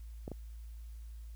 clicks, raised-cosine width 2 ms, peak -27 dBFS, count 2, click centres 0.279 / 0.317 s, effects added 56 Hz sine -44 dBFS peak until 1.35 s + white hiss -68 dBFS RMS until 1.35 s

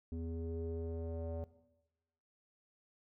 square tone with low-pass filter sweep, 82.41 Hz, E2, in tune, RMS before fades -41 dBFS, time 0.12-1.44 s, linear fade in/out 0 ms, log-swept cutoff 320 to 610 Hz, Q 4.5, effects noise-tail reverb RT60 1.0 s tail -17 dB re dry

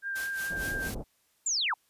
sine tone with vibrato, 1586 Hz, G6, 20 cents sharp, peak -31 dBFS, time 0.02-0.91 s, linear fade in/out 50 ms, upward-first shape sine, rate 4.6 Hz, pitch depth 18 cents each way
white noise with tremolo, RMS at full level -39 dBFS, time 0.15-0.95 s, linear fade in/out 10 ms, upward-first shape sine, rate 4.4 Hz, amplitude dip 80%
pink low-pass noise, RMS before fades -38 dBFS, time 0.49-1.04 s, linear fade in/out 20 ms, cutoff 740 Hz, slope 24 dB/octave
sine linear sweep, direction down, 7510 to 769 Hz, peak -26 dBFS, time 1.46-1.74 s, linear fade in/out 5 ms
effects white hiss -70 dBFS RMS until 1.89 s + resampled to 32000 Hz

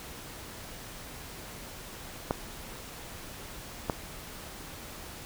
clicks, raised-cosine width 1 ms, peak -12 / -13 dBFS, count 2, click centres 2.309 / 3.898 s, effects pink hiss -44 dBFS RMS until 5.25 s

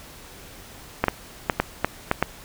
clicks, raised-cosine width 0.5 ms, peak -3 dBFS, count 7, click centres 1.04 / 1.083 / 1.498 / 1.6 / 1.846 / 2.114 / 2.226 s, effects pink hiss -44 dBFS RMS until 2.44 s

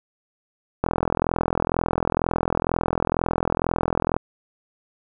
click train, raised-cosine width 1 ms, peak -6 dBFS, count 141, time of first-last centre 0.84-4.165 s, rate 42.1 Hz, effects none

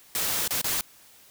white noise with dropouts, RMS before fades -27 dBFS, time 0.15-0.81 s, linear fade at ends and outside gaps 1 ms, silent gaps 0.478-0.507 / 0.615-0.643 s, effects white hiss -54 dBFS RMS until 1.3 s

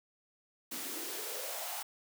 white noise with high-pass filter sweep, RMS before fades -40 dBFS, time 0.71-1.83 s, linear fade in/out 10 ms, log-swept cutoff 230 to 830 Hz, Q 4.9, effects none

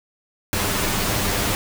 pink noise with comb filter, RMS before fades -22 dBFS, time 0.53-1.55 s, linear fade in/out 0 ms, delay 10 ms, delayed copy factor +0.55, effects none

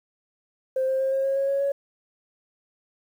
sine tone with pitch steps, 523.3 / 528.2 / 533.1 / 538 / 543 / 548 / 553.1 / 558.3 Hz, C5 / C5 / C5 / C5 / C#5 / C#5 / C#5 / C#5, 0 / +16 / +32 / +48 / -36 / -20 / -4 / +12 cents, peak -20 dBFS, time 0.76-1.72 s, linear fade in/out 5 ms, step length 120 ms, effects tanh soft clip ceiling -17 dBFS + 9-bit

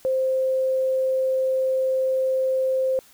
sine tone, 523.3 Hz, C5, in tune, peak -19 dBFS, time 0.05-2.99 s, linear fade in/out 0 ms, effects white hiss -53 dBFS RMS until 3.13 s

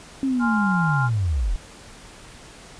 sine linear sweep, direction down, 274.1 to 35 Hz, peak -19 dBFS, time 0.23-1.56 s, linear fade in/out 0 ms
sine chord, F minor, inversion first, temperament equal, 830.6 / 1046.5 / 1396.9 Hz, Ab5 / C6 / F6, 0 / 0 / 0 cents, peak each -27 / -29 / -24 dBFS, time 0.39-1.1 s, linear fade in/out 50 ms
effects pink hiss -44 dBFS RMS until 2.79 s + resampled to 22050 Hz

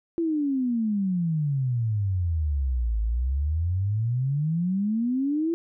sine exponential two-way sweep, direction down then up, 341.3 to 53 to 341.3 Hz, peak -22 dBFS, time 0.18-5.54 s, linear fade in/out 0 ms, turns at 3 s, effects none

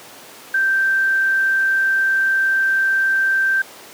sine tone, 1566 Hz, G6, 2 cents flat, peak -14 dBFS, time 0.54-3.62 s, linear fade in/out 5 ms, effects pink hiss -39 dBFS RMS until 3.93 s + high-pass 300 Hz 12 dB/octave

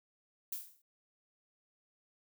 violet noise with exponential decay, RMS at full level -36 dBFS, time 0.52-0.82 s, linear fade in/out 5 ms, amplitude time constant 65 ms, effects none

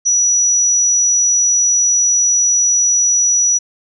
sine tone, 5870 Hz, F#8, 15 cents flat, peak -10 dBFS, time 0.05-3.59 s, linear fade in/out 20 ms, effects none

